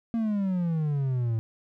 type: exponential sweep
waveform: triangle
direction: down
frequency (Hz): 233.1 to 110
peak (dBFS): -22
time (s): 0.14-1.39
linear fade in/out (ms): 0
effects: none